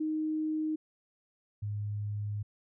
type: tone pair in turn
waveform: sine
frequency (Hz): 311.1 / 103.82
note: D#4 / G#2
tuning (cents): 0 / 0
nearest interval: octave + perfect fifth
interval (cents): 1900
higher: first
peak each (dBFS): -29 / -32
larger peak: first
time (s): 0-0.76 / 1.62-2.43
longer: second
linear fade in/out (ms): 10
effects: none